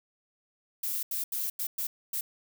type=noise bursts at uneven times; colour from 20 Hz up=violet; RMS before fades=-32 dBFS; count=6; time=0.83-1.03 / 1.11-1.24 / 1.32-1.5 / 1.59-1.67 / 1.78-1.87 / 2.13-2.21 s; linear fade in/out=5 ms; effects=none

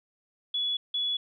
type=tone pair in turn; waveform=sine; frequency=3400 / 3400 Hz; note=G#7 / G#7; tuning=+40 / +40 cents; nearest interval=unison; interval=0 cents; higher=neither; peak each=-26 dBFS; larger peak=neither; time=0.54-0.77 / 0.94-1.17 s; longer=neither; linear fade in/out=5 ms; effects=none

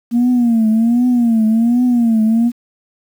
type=tone with vibrato; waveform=sine; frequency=233.1 Hz; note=A#3; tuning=in tune; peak=-8 dBFS; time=0.11-2.52 s; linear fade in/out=50 ms; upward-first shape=triangle; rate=1.3 Hz; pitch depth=130 cents each way; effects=tanh soft clip ceiling -7 dBFS + 7-bit

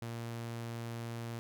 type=tone; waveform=sawtooth; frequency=116.54 Hz; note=A#2; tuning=in tune; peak=-35 dBFS; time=0.02-1.39 s; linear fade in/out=0 ms; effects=none

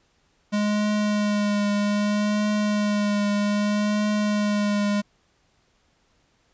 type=tone with vibrato; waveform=square; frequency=207.4 Hz; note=G#3; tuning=2 cents flat; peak=-21 dBFS; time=0.52-5.02 s; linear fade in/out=20 ms; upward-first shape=triangle; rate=0.63 Hz; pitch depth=23 cents each way; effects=pink hiss -65 dBFS RMS until 6.53 s + resampled to 16000 Hz

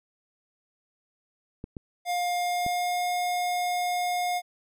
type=clicks; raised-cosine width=3 ms; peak=-23 dBFS; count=3; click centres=1.641 / 1.768 / 2.664 s
type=tone with pitch glide; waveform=square; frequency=708 to 714.6 Hz; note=F5 to F5; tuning=+23 to +40 cents; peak=-26 dBFS; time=2.05-4.42 s; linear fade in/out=50 ms; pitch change=+17 cents; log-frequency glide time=2.35-3.09 s
effects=none

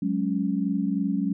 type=chord; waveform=sine; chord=F# suspended second; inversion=none; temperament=just; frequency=185 / 208.1 / 277.5 Hz; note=F#3 / G#3 / C#4; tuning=0 / +4 / +2 cents; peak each=-27 dBFS; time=0.02-1.33 s; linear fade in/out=5 ms; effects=none

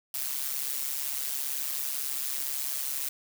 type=noise with amplitude modulation; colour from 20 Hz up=blue; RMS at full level=-29 dBFS; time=0.14-3.09 s; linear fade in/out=2 ms; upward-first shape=sine; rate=138 Hz; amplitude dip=75%; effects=none

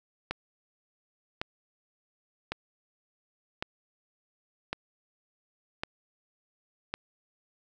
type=click train; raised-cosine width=0.3 ms; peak=-15 dBFS; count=7; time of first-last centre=0.31-6.94 s; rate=0.905 Hz; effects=none

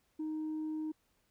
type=tone; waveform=sine; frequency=311.1 Hz; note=D#4; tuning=in tune; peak=-33 dBFS; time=0.19-0.92 s; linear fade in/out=10 ms; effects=tanh soft clip ceiling -33 dBFS + pink hiss -75 dBFS RMS until 1.3 s

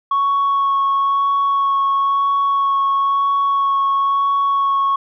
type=tone with vibrato; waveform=sine; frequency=1108 Hz; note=C#6; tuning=1 cent flat; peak=-12 dBFS; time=0.11-4.96 s; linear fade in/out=5 ms; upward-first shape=sine; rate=1 Hz; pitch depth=10 cents each way; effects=tanh soft clip ceiling -11 dBFS

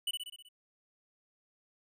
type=tone with echo; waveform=square; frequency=2966 Hz; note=F#7; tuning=4 cents sharp; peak=-31 dBFS; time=0.07-0.11 s; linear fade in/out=5 ms; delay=63 ms; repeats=6; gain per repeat=-4 dB; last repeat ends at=0.488 s; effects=none

